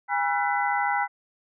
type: tone cluster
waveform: sine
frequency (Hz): 815 / 968 / 1349 / 1497 / 2002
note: G#5 / B5 / E6 / F#6 / B6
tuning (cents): -33 / -35 / +40 / +20 / +23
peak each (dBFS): -25 / -29 / -32 / -31 / -30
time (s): 0.08-1.08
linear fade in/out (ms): 50
effects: none